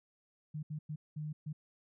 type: tone bursts at uneven times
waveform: sine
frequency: 152.1 Hz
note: D#3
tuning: 39 cents flat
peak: -37 dBFS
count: 5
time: 0.54-0.63 / 0.7-0.79 / 0.89-0.96 / 1.16-1.33 / 1.46-1.53 s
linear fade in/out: 10 ms
effects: none